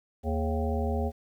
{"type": "harmonic tone with a mistuned harmonic", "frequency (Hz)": 77.78, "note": "D#2", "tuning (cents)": 0, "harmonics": [1, 3, 5, 7, 9, 10], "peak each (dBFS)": [-28, -33, -35, -36, -38, -38], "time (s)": [0.23, 1.12], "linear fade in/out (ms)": 50, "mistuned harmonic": 5, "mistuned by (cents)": 110, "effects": ["10-bit"]}